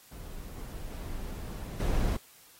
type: noise with level steps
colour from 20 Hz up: brown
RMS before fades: -42 / -40 / -38 / -28 dBFS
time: 0.11-2.17 s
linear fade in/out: 10 ms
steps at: 0.57 / 0.91 / 1.8 s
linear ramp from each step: 2 ms
effects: white hiss -57 dBFS RMS until 2.59 s + AAC 48 kbps